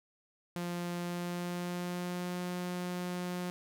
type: tone with pitch glide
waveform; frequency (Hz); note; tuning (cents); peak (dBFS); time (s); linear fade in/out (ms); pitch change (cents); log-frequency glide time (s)
sawtooth; 174.61 to 178.79; F3 to F3; 0 to +41; -31; 0.56-3.5; 0; +41; 1-2.4
effects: none